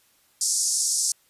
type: band-pass noise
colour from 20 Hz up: pink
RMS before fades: -24 dBFS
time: 0.41-1.12 s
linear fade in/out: 2 ms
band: 5200 to 10000 Hz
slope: 48 dB/octave
effects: white hiss -62 dBFS RMS until 1.29 s + resampled to 32000 Hz